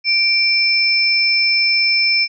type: tone pair together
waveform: sine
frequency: 2349 / 5273 Hz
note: D7 / E8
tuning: 0 / 0 cents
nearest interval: octave + major second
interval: 1400 cents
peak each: -15 dBFS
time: 0.04-2.28 s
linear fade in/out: 50 ms
effects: none